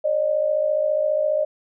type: tone pair together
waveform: sine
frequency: 554.4 / 609.1 Hz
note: C#5 / D#5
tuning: 0 / -37 cents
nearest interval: major second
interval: 163 cents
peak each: -24 / -19 dBFS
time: 0.04-1.45 s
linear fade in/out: 10 ms
effects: none